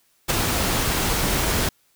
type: noise with ADSR envelope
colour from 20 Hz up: pink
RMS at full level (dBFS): -17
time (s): 0.28-1.69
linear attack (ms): 22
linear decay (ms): 8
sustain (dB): -5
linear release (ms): 4
effects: white hiss -63 dBFS RMS until 1.95 s